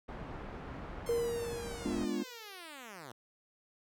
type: low-pass noise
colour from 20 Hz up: pink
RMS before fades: -44 dBFS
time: 0.08-2.05 s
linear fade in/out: 10 ms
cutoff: 1500 Hz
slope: 12 dB/octave
type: linear sweep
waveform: 5% pulse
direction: down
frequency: 1071 to 111.2 Hz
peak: -35 dBFS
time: 1.06-3.12 s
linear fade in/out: 5 ms
type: tone with exponential decay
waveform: sine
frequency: 469.9 Hz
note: A#4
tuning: 14 cents sharp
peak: -27 dBFS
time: 1.09-2.61 s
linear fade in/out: 1 ms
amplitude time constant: 330 ms
type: chord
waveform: triangle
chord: G# diminished seventh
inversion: none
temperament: equal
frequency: 207.7 / 246.9 / 293.7 / 349.2 Hz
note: G#3 / B3 / D4 / F4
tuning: 0 / 0 / 0 / 0 cents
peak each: -36 dBFS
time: 1.84-2.24 s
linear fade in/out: 20 ms
effects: none